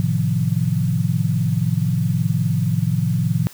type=chord; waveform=sine; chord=F dominant seventh; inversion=first; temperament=equal; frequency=110 / 130.81 / 155.56 / 174.61 Hz; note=A2 / C3 / Eb3 / F3; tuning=0 / 0 / 0 / 0 cents; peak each=-22 dBFS; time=0-3.47 s; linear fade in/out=0 ms; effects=white hiss -43 dBFS RMS until 3.53 s